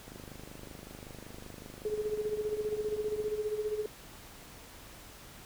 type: click train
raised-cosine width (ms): 2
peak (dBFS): -33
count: 82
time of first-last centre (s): 0.08-3.282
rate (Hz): 25.3
type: tone with tremolo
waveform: sine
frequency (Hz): 424.8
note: G#4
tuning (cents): +39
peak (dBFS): -28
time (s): 1.85-3.86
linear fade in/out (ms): 2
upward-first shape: sine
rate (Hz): 15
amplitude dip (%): 70
effects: pink hiss -51 dBFS RMS until 5.45 s